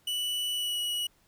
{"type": "tone with pitch glide", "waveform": "45% pulse", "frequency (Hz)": [2960, 2923], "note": ["F#7", "F#7"], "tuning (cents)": [0, -22], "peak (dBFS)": -29, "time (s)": [0.07, 1.07], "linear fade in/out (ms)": 5, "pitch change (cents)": -22, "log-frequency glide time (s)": [0.53, 0.81], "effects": ["pink hiss -66 dBFS RMS until 1.27 s"]}